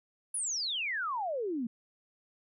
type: exponential sweep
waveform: sine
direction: down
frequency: 10640 to 220 Hz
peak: -31 dBFS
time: 0.34-1.67 s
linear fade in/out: 5 ms
effects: none